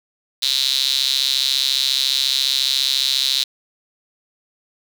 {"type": "tone with high-pass filter", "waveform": "sawtooth", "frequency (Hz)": 134.4, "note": "C3", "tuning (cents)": 47, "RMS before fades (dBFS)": -19, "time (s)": [0.42, 3.44], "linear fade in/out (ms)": 10, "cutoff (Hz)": 3900, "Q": 7.6, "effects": []}